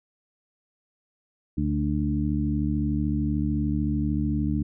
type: harmonic tone with a mistuned harmonic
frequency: 73.42 Hz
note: D2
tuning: in tune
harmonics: 1 / 2 / 3 / 4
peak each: -28 / -28 / -28 / -28 dBFS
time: 1.57-4.63 s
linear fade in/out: 10 ms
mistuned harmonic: 4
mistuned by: +16 cents
effects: none